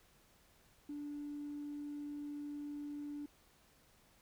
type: tone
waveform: triangle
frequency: 291.8 Hz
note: D4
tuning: 11 cents flat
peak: -38 dBFS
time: 0.89-3.26 s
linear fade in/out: 5 ms
effects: tanh soft clip ceiling -39 dBFS + pink hiss -68 dBFS RMS until 4.21 s